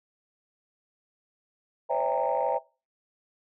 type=tone cluster; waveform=sine; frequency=514 / 566 / 653 / 800 / 922 Hz; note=C5 / C#5 / E5 / G5 / A#5; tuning=-31 / +36 / -17 / +35 / -19 cents; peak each=-30 dBFS; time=1.89-2.59 s; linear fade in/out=20 ms; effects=noise-tail reverb RT60 0.3 s tail -20 dB re dry + tanh soft clip ceiling -16 dBFS